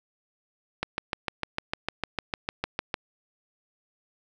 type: click train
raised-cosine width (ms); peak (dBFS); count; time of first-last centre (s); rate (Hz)
0.3; -11; 15; 0.83-2.942; 6.63
effects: none